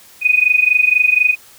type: tone with amplitude modulation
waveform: sine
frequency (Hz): 2489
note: D#7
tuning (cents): 0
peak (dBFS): -6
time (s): 0.21-1.36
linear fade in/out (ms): 50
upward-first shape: sine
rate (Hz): 24.1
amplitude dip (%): 85
effects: white hiss -44 dBFS RMS until 1.58 s